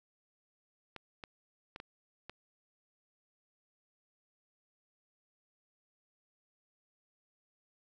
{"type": "clicks", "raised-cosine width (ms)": 0.3, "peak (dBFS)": -28, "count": 5, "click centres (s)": [0.963, 1.238, 1.761, 1.801, 2.296], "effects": []}